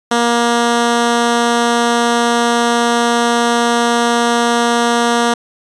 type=tone; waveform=10% pulse; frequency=236.3 Hz; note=A#3; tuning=24 cents sharp; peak=-3 dBFS; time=0.11-5.34 s; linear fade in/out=5 ms; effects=resampled to 22050 Hz